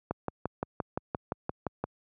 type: click train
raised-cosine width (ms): 1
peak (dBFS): -16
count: 11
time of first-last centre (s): 0.11-1.84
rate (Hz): 5.78
effects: high-pass 80 Hz 12 dB/octave